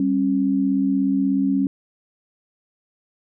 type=tone pair together; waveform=sine; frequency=196.18 / 272.8 Hz; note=G3 / C#4; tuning=+2 / -28 cents; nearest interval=tritone; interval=570 cents; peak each=-22 / -18 dBFS; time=0-1.67 s; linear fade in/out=2 ms; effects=none